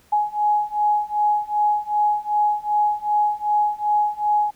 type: beating tone pair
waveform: sine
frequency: 836 / 838.6 Hz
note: G#5 / G#5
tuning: +11 / +17 cents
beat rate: 2.6 Hz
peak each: -21 / -20 dBFS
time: 0.12-4.51 s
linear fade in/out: 10 ms
effects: pink hiss -56 dBFS RMS until 4.55 s